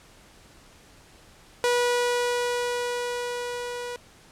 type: tone with level ramp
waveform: sawtooth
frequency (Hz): 486.4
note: B4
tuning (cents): -26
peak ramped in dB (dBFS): -16 to -28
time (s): 1.64-3.96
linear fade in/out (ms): 0
effects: pink hiss -53 dBFS RMS until 4.31 s + low-pass 10000 Hz 12 dB/octave